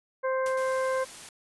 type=harmonic tone; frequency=523.3 Hz; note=C5; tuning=in tune; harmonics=1 / 2 / 3 / 4; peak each=-26 / -32 / -36 / -43 dBFS; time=0.23-1.05 s; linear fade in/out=20 ms
type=noise with exponential decay; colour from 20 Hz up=white; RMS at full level=-38 dBFS; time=0.46-0.69 s; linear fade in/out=0 ms; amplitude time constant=50 ms
type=noise; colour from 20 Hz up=white; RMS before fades=-44 dBFS; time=0.57-1.29 s; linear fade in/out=2 ms
effects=resampled to 24000 Hz